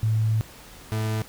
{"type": "tone pair in turn", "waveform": ["sine", "40% pulse"], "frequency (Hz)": [110, 109.11], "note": ["A2", "A2"], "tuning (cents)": [0, -14], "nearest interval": "unison", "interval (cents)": 14, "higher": "first", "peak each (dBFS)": [-19, -23], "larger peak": "first", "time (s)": [[0.03, 0.41], [0.92, 1.22]], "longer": "first", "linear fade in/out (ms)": 0, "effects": ["pink hiss -46 dBFS RMS until 1.28 s"]}